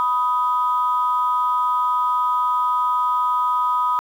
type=tone pair together; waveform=sine; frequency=987.8 / 1251.5 Hz; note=B5 / D#6; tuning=0 / +10 cents; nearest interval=major third; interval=410 cents; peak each=-19 dBFS; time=0-3.99 s; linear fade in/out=0 ms; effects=tanh soft clip ceiling -9 dBFS + 8-bit